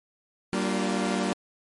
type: chord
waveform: sawtooth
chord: G minor seventh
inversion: none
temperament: equal with one note detuned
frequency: 192.19 / 233.1 / 293.7 / 349.2 Hz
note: G3 / Bb3 / D4 / F4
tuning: -34 / 0 / 0 / 0 cents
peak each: -24 / -26 / -29 / -29 dBFS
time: 0.53-1.33 s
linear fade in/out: 0 ms
effects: MP3 48 kbps